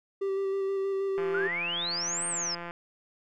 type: tone with vibrato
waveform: triangle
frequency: 390 Hz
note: G4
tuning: 9 cents flat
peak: -25 dBFS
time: 0.21-1.48 s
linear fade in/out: 10 ms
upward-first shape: square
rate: 6.3 Hz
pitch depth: 12 cents each way
type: click train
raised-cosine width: 0.5 ms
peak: -24 dBFS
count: 264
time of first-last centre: 1.18-2.709 s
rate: 172 Hz
type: exponential two-way sweep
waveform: sine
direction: up then down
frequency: 1387 to 8930 to 4967 Hz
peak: -29 dBFS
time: 1.34-2.55 s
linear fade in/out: 5 ms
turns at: 2.27 s
effects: none